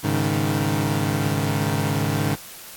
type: chord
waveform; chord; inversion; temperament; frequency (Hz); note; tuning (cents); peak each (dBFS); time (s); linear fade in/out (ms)
25% pulse; Ab suspended fourth; none; equal; 103.83 / 138.59 / 155.56; Ab2 / Db3 / Eb3; 0 / 0 / 0; -21; 0.03-2.36; 20
effects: white hiss -40 dBFS RMS until 2.76 s + AAC 64 kbps